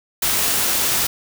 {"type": "noise", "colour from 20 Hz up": "white", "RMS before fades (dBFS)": -19, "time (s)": [0.22, 1.07], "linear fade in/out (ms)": 5, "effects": []}